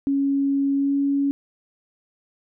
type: tone with pitch glide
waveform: sine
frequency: 277.2 to 279.8 Hz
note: C#4 to C#4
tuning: 0 to +16 cents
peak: -18 dBFS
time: 0.07-1.31 s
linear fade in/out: 0 ms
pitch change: +16 cents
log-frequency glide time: 0.75-0.95 s
effects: none